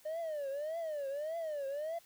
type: tone with vibrato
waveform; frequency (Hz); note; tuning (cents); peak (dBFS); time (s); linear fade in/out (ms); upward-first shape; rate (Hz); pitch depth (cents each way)
triangle; 604; D5; +48; -33; 0.05-1.99; 10; triangle; 1.7; 210
effects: tanh soft clip ceiling -30 dBFS + white hiss -63 dBFS RMS until 2.05 s